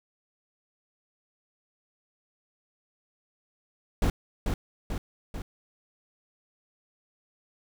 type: noise with echo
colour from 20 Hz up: brown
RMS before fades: -23 dBFS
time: 4.02-4.1 s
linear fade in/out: 2 ms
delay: 440 ms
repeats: 3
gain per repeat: -4 dB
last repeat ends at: 5.42 s
effects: none